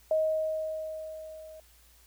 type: tone with level ramp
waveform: sine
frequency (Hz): 629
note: D#5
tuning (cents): +19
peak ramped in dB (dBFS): -22 to -45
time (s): 0.11-1.6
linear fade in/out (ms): 2
effects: added 58 Hz sine -60 dBFS peak until 2.06 s + white hiss -61 dBFS RMS until 2.06 s